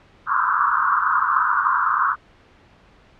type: band-pass noise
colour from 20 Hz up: pink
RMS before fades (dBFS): -19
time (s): 0.26-2.16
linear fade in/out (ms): 50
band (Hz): 1000 to 1500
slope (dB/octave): 96
effects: pink hiss -52 dBFS RMS until 3.19 s + low-pass 3000 Hz 12 dB/octave